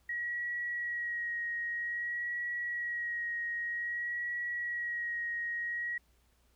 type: tone with vibrato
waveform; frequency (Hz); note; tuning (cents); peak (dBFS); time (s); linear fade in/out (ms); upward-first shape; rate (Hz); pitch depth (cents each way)
sine; 1903; A#6; +35; -33; 0.09-5.98; 5; sine; 0.52; 19
effects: added 60 Hz sine -68 dBFS peak until 6.55 s + pink hiss -72 dBFS RMS until 6.55 s